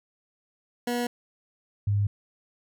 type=tone pair in turn; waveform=20% pulse / sine; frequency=241.7 / 101.92 Hz; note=B3 / G#2; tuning=-37 / -32 cents; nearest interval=octave + minor third; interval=1495 cents; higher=first; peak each=-21 dBFS; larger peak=neither; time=0.87-1.07 / 1.87-2.07 s; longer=neither; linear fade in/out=5 ms; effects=none